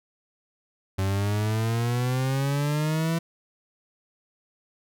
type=exponential sweep; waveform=40% pulse; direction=up; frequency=94.8 to 167.4 Hz; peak=-22 dBFS; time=0.98-3.19 s; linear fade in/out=10 ms; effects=none